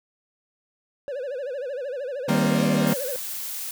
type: tone with vibrato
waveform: triangle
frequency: 533 Hz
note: C5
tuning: 32 cents sharp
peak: -26 dBFS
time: 1.08-3.16 s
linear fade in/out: 0 ms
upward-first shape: sine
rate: 13 Hz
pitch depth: 160 cents each way
type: chord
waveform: 40% pulse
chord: C minor seventh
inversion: first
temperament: equal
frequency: 155.56 / 196 / 233.1 / 261.6 Hz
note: Eb3 / G3 / Bb3 / C4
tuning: 0 / 0 / 0 / 0 cents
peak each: -24 / -23 / -23 / -27 dBFS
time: 2.28-2.94 s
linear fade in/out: 10 ms
type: noise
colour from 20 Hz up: blue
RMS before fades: -32 dBFS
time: 2.87-3.71 s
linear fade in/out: 2 ms
effects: none